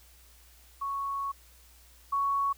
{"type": "tone pair in turn", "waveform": "sine", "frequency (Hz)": [1108.7, 1114], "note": ["C#6", "C#6"], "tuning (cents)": [0, 8], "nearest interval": "unison", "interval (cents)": 8, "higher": "second", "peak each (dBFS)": [-30, -25], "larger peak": "second", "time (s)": [[0.81, 1.32], [2.12, 2.53]], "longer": "first", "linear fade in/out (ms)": 10, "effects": ["added 60 Hz sine -57 dBFS peak until 2.57 s", "white hiss -59 dBFS RMS until 2.57 s"]}